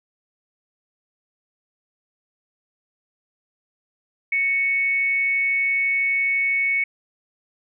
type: tone with frequency modulation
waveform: sine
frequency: 2217 Hz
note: C#7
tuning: in tune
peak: -18 dBFS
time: 4.32-6.84 s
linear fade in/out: 5 ms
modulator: 359 Hz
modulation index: 0.2
effects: none